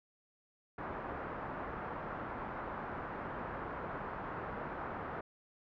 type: low-pass noise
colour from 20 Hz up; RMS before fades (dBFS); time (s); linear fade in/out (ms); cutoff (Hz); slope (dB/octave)
white; -42; 0.78-5.21; 5; 1400; 24
effects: none